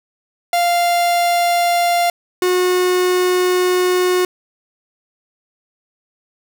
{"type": "tone pair in turn", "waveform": "45% pulse", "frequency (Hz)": [696, 363.5], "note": ["F5", "F#4"], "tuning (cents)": [-6, -31], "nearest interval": "major seventh", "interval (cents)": 1125, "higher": "first", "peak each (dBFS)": -13, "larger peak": "neither", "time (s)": [[0.53, 2.1], [2.42, 4.25]], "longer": "second", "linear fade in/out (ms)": 2, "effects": []}